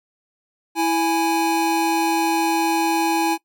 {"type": "tone pair together", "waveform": "square", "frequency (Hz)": [329.6, 830.6], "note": ["E4", "G#5"], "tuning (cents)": [0, 0], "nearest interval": "octave + major third", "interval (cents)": 1600, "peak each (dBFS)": -21, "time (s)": [0.75, 3.38], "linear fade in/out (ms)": 50, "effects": ["noise-tail reverb RT60 0.1 s tail -20 dB re dry"]}